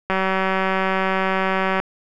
click train, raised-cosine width 0.5 ms, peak -6 dBFS, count 324, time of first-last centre 0.1-1.8 s, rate 190 Hz, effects none

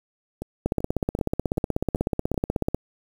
two click trains, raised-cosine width 2 ms, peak -18 / -9 dBFS, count 6 / 35, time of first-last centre 0.42-2.343 / 0.66-2.746 s, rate 2.6 / 16.3 Hz, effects 7-bit

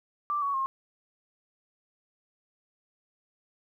sine tone with pitch steps, 1174.7 / 1121.7 / 1071 Hz, D6 / C#6 / C6, 0 / +20 / +40 cents, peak -26 dBFS, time 0.3-0.66 s, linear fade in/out 0 ms, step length 120 ms, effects 11-bit

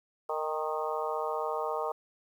harmonic tone with a mistuned harmonic, 154.6 Hz, D#3, 11 cents flat, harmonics 3 / 4 / 5 / 6 / 7 / 8, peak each -35 / -36 / -37 / -38 / -38 / -39 dBFS, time 0.29-1.92 s, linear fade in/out 5 ms, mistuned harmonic 5, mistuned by +36 cents, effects 10-bit

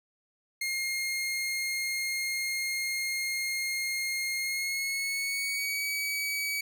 sawtooth tone with pitch glide, 2134 to 2274 Hz, C7 to C#7, +34 to +44 cents, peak -26 dBFS, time 0.61-6.61 s, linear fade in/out 5 ms, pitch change +110 cents, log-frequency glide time 4.38-5.87 s, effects none

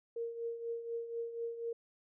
sine tone with tremolo, 464.6 Hz, A#4, 6 cents flat, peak -34 dBFS, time 0.16-1.73 s, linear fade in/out 5 ms, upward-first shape triangle, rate 4.1 Hz, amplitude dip 70%, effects none

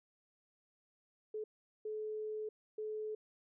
sine tone bursts at uneven times, 430 Hz, A4, 40 cents flat, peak -38 dBFS, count 3, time 1.34-1.44 / 1.85-2.49 / 2.78-3.15 s, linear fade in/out 5 ms, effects none

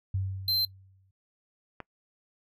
sine tone with exponential decay, 95.7 Hz, G2, 41 cents flat, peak -25 dBFS, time 0.14-1.11 s, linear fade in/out 5 ms, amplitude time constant 210 ms
square tone, 4110 Hz, C8, 32 cents flat, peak -25 dBFS, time 0.48-0.65 s, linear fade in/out 2 ms
click, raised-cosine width 0.5 ms, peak -23 dBFS, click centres 1.803 s
effects noise-tail reverb RT60 0.1 s tail -24 dB re dry

